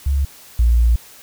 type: tone pair in turn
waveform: sine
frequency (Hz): 69.3 / 58.51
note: C#2 / A#1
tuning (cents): 0 / +7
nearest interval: minor third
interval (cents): 293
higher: first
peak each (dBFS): -14 / -10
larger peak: second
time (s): 0.06-0.25 / 0.59-0.96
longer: second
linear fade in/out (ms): 5
effects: white hiss -43 dBFS RMS until 1.22 s